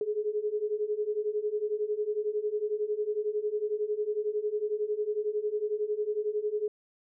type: beating tone pair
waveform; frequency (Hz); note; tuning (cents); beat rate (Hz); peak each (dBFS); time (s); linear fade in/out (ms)
sine; 415.3 / 426.3; G#4 / G#4; 0 / +45; 11; -32 / -30; 0.01-6.68; 2
effects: none